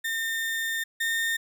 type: tone pair in turn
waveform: 35% pulse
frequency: 1815 / 1824.8 Hz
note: A#6 / A#6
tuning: -47 / -37 cents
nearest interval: unison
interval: 10 cents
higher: second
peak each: -25 / -23 dBFS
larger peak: second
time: 0.04-0.84 / 1-1.37 s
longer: first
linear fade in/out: 10 ms
effects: none